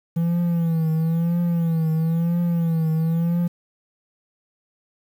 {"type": "tone with vibrato", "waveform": "triangle", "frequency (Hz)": 166, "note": "E3", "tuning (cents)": 12, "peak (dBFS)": -16, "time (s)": [0.16, 3.48], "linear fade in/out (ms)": 10, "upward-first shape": "triangle", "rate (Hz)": 1, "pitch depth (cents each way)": 84, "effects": ["8-bit"]}